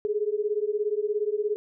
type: beating tone pair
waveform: sine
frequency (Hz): 410.9 / 427.9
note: G#4 / A4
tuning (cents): -18 / -48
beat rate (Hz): 17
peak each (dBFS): -27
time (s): 0.05-1.56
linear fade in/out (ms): 0
effects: none